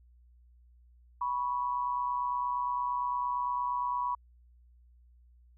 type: tone pair together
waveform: sine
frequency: 981 / 1109.7 Hz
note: B5 / C#6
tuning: -12 / +2 cents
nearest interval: major second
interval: 214 cents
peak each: -30 / -35 dBFS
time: 1.21-4.15 s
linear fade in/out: 5 ms
effects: added 60 Hz sine -57 dBFS peak until 5.57 s